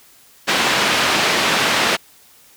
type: band-pass noise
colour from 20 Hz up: white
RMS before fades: -17 dBFS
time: 0.47-1.97 s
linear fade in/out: 20 ms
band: 160 to 3200 Hz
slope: 12 dB/octave
effects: white hiss -49 dBFS RMS until 2.56 s